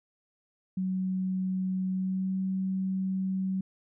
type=tone with pitch glide; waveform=sine; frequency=187 to 189.5 Hz; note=F#3 to F#3; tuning=+19 to +42 cents; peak=-27 dBFS; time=0.77-3.61 s; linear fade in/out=5 ms; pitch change=+23 cents; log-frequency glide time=1.88-2.38 s; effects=none